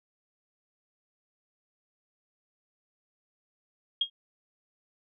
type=tone with exponential decay; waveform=sine; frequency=3256 Hz; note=G#7; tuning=35 cents flat; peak=-20 dBFS; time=4.01-4.1 s; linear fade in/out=5 ms; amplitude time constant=19 ms; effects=none